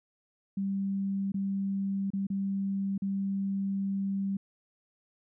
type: tone with dropouts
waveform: sine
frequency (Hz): 196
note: G3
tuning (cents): 0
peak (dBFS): -28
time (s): 0.57-4.37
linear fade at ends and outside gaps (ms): 5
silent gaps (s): 1.32-1.342 / 2.104-2.134 / 2.269-2.301 / 2.979-3.02
effects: none